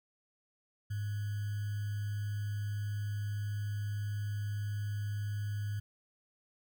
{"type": "tone with sample-and-hold", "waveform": "sine", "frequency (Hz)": 103.3, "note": "G#2", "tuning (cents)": -9, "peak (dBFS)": -33, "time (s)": [0.9, 5.8], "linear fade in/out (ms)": 10, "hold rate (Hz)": 1575, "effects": []}